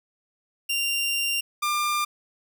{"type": "tone pair in turn", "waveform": "sawtooth", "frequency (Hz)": [2780, 1196.2], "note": ["F7", "D6"], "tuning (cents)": [-9, 31], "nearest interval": "octave + minor third", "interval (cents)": 1460, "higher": "first", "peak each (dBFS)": [-20, -19], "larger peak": "second", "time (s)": [[0.69, 1.41], [1.62, 2.05]], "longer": "first", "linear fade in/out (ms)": 10, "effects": []}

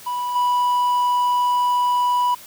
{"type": "tone with level steps", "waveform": "triangle", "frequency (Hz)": 983, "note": "B5", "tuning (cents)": -8, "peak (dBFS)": [-20, -14], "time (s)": [0.06, 2.35], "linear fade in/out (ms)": 10, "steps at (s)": 0.35, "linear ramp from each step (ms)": 10, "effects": ["white hiss -42 dBFS RMS until 2.46 s"]}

